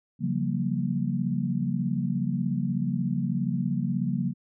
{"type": "chord", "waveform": "sine", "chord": "G half-diminished seventh", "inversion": "second", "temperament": "equal with one note detuned", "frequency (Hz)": [138.59, 174.61, 191.3, 233.1], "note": ["Db3", "F3", "G3", "Bb3"], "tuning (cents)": [0, 0, -42, 0], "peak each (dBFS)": -30, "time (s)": [0.19, 4.34], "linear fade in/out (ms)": 50, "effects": []}